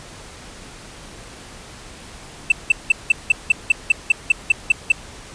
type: tone bursts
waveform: triangle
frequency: 2660 Hz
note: E7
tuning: 15 cents sharp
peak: -7 dBFS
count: 13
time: 2.5-4.92 s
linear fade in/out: 5 ms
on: 20 ms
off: 180 ms
effects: pink hiss -39 dBFS RMS until 5.34 s + resampled to 22050 Hz